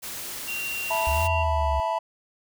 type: noise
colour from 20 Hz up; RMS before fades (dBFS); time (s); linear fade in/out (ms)
white; -35; 0.02-1.28; 20
type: tone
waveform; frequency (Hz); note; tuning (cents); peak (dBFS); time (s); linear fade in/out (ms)
sine; 2757; F7; -23; -29; 0.47-1.44; 20
type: chord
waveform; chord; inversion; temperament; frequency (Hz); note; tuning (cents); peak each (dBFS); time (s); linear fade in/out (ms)
triangle; E suspended fourth; none; equal with one note detuned; 659.3 / 880 / 980.9; E5 / A5 / B5; 0 / 0 / -12; -26; 0.9-1.99; 10
type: exponential two-way sweep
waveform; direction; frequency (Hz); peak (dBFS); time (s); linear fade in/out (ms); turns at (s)
sine; up then down; 68.4 to 87.31 to 68.4; -24; 1.07-1.8; 0; 1.25
effects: none